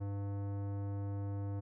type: tone with tanh clipping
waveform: sine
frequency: 100 Hz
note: G2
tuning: 35 cents sharp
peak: -38 dBFS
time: 0-1.61 s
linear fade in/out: 20 ms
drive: 17 dB
effects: none